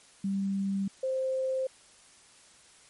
sine tone pair in turn, 195.9 / 524.1 Hz, G3 / C5, -1 / +3 cents, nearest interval octave + perfect fourth, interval 1704 cents, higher second, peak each -27 dBFS, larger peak neither, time 0.24-0.88 / 1.03-1.67 s, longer neither, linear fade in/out 5 ms, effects white hiss -57 dBFS RMS until 2.89 s + MP3 48 kbps

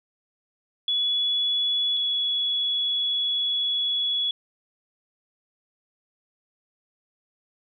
sine tone pair in turn, 3400 / 3382 Hz, G#7 / G#7, +40 / +31 cents, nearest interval unison, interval 9 cents, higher first, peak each -21 / -22 dBFS, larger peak first, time 0.88-1.97 / 1.97-4.31 s, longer second, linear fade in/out 2 ms, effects none

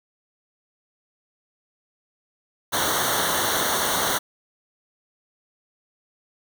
pink noise with comb filter, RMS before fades -23 dBFS, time 2.72-4.19 s, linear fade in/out 20 ms, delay 0.4 ms, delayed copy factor -1, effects none

